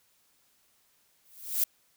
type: noise with exponential growth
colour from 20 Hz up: violet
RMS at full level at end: -23 dBFS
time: 1.25-1.64 s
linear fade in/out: 5 ms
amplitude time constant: 83 ms
effects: white hiss -68 dBFS RMS until 1.96 s